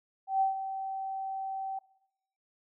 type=tone with ADSR envelope; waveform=sine; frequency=772 Hz; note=G5; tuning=27 cents flat; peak=-22 dBFS; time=0.27-1.79 s; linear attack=140 ms; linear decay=130 ms; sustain=-11 dB; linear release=6 ms; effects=noise-tail reverb RT60 0.8 s tail -20 dB re dry